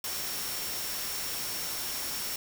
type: tone in noise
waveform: sine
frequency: 5490 Hz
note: F8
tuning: 31 cents flat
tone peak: -40 dBFS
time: 0.04-2.36 s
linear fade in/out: 2 ms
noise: white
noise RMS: -35 dBFS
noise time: 0.04-2.36 s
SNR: -8 dB
effects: none